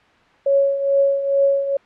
sine tone with tremolo, 554.4 Hz, C#5, in tune, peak -11 dBFS, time 0.46-1.77 s, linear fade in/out 5 ms, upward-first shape triangle, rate 2.3 Hz, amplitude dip 70%, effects white hiss -52 dBFS RMS until 1.85 s + low-pass 2000 Hz 12 dB/octave

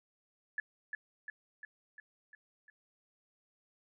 sine tone with echo, 1718 Hz, A6, 42 cents flat, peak -32 dBFS, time 0.58-0.6 s, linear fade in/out 2 ms, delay 350 ms, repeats 6, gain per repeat -4 dB, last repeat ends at 2.7 s, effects none

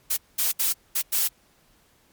blue noise bursts at uneven times, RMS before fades -23 dBFS, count 5, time 0.1-0.17 / 0.38-0.52 / 0.59-0.73 / 0.95-1.02 / 1.12-1.28 s, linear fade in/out 10 ms, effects pink hiss -61 dBFS RMS until 2.12 s + MP3 96 kbps

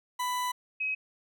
40% pulse / sine tone pair in turn, 994 / 2543 Hz, B5 / D#7, +11 / +37 cents, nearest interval octave + major third, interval 1626 cents, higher second, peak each -28 / -28 dBFS, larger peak neither, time 0.19-0.52 / 0.8-0.95 s, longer first, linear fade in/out 10 ms, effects none

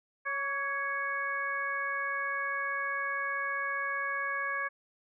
harmonic tone with a mistuned harmonic, 554.4 Hz, C#5, in tune, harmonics 1 / 2 / 3 / 4, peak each -43 / -35 / -33 / -39 dBFS, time 0.25-4.69 s, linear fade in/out 20 ms, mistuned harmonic 2, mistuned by +31 cents, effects none

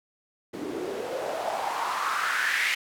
white noise with band-pass filter sweep, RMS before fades -29 dBFS, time 0.53-2.75 s, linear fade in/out 10 ms, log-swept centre 290 to 2200 Hz, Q 4.4, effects none

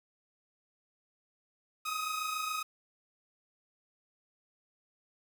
sawtooth tone pair together, 1252.9 / 1280 Hz, D#6 / D#6, +12 / +49 cents, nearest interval unison, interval 37 cents, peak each -31 / -35 dBFS, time 1.85-2.63 s, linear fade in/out 10 ms, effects 9-bit

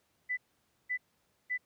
sine tone bursts, 1994 Hz, B6, 16 cents sharp, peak -30 dBFS, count 3, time 0.29-1.579 s, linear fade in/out 20 ms, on 83 ms, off 520 ms, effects pink hiss -74 dBFS RMS until 1.65 s + high-pass 80 Hz 12 dB/octave

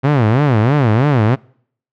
sawtooth tone with vibrato, 125.9 Hz, B2, 34 cents sharp, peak -6 dBFS, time 0.03-1.36 s, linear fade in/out 20 ms, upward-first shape sine, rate 3.1 Hz, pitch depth 300 cents each way, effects noise-tail reverb RT60 0.6 s tail -26 dB re dry + low-pass 2000 Hz 12 dB/octave

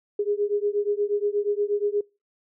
sine beating tone pair, 407.7 / 416.1 Hz, G#4 / G#4, -32 / +3 cents, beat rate 8.4 Hz, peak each -25 dBFS, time 0.19-2.01 s, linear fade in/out 5 ms, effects noise-tail reverb RT60 0.3 s tail -26 dB re dry

